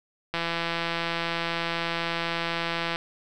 click train, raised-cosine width 0.3 ms, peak -12 dBFS, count 441, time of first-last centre 0.34-2.959 s, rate 168 Hz, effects none

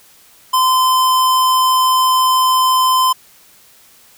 square tone, 1029 Hz, C6, 29 cents flat, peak -11 dBFS, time 0.53-3.13 s, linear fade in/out 10 ms, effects white hiss -47 dBFS RMS until 4.17 s

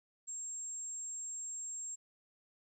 sine tone, 7480 Hz, A#8, 5 cents sharp, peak -39 dBFS, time 0.27-1.96 s, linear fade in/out 20 ms, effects tanh soft clip ceiling -35 dBFS + 13-bit

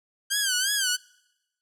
10% pulse tone with vibrato, 1568 Hz, G6, in tune, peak -14 dBFS, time 0.3-0.97 s, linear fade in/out 20 ms, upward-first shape sine, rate 2.9 Hz, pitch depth 120 cents each way, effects noise-tail reverb RT60 1.0 s tail -26 dB re dry

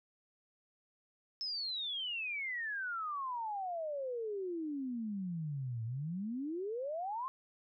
sine exponential two-way sweep, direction down then up, 5280 to 110 to 1081 Hz, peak -36 dBFS, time 1.41-7.28 s, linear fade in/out 0 ms, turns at 5.84 s, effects none

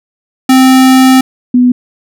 square / sine tone pair in turn, 260.7 / 247.8 Hz, C4 / B3, -6 / +6 cents, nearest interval minor second, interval 88 cents, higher first, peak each -3 dBFS, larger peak neither, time 0.49-1.21 / 1.54-1.72 s, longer first, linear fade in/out 5 ms, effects none

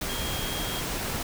sine tone in noise, 3248 Hz, G#7, 39 cents flat, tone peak -36 dBFS, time 0.09-0.81 s, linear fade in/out 5 ms, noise pink, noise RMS -31 dBFS, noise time 0.01-1.23 s, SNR -8 dB, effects none

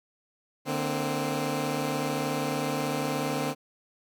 15% pulse tone cluster, 148.9 / 232.9 / 261.2 Hz, D3 / A#3 / C4, +24 / -1 / -3 cents, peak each -25 / -29 / -24 dBFS, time 0.65-3.55 s, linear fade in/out 50 ms, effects none

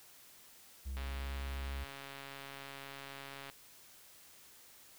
triangle tone with pitch glide, 66 to 67.27 Hz, C2 to C2, +16 to +49 cents, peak -36 dBFS, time 0.85-1.85 s, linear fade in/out 20 ms, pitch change +33 cents, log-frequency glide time 1.26-1.35 s
click train, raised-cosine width 0.3 ms, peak -31 dBFS, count 350, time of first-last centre 0.97-3.499 s, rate 138 Hz
effects white hiss -59 dBFS RMS until 4.98 s

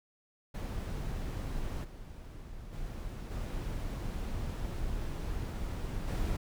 brown noise with level steps, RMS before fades -36 / -46 / -40 / -36 / -32 dBFS, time 0.54-6.37 s, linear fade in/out 10 ms, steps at 1.83 / 2.72 / 3.3 / 6.07 s, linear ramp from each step 20 ms, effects none

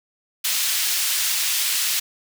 pink high-pass noise, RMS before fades -22 dBFS, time 0.44-2 s, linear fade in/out 10 ms, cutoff 2900 Hz, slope 12 dB/octave, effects none

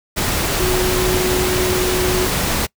sine tone in noise, 366.6 Hz, F#4, 16 cents flat, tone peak -18 dBFS, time 0.59-2.27 s, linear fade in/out 20 ms, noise pink, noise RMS -19 dBFS, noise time 0.16-2.67 s, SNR -2 dB, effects noise-tail reverb RT60 0.1 s tail -24 dB re dry

